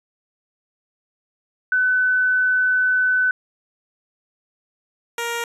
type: tone pair in turn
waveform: sine / 10% pulse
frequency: 1506 / 469 Hz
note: F#6 / A#4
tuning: +30 / +11 cents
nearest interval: octave + minor sixth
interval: 2019 cents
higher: first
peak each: -15 dBFS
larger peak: neither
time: 1.72-3.31 / 5.18-5.44 s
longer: first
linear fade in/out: 2 ms
effects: resampled to 32000 Hz